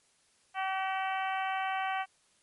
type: harmonic tone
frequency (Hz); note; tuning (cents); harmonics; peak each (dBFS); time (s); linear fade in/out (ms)
382; G4; -45; 2 / 3 / 4 / 5 / 6 / 7 / 8; -32 / -38 / -39 / -41 / -42 / -44 / -46; 0.54-2.06; 50
effects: white hiss -68 dBFS RMS until 2.42 s + MP3 48 kbps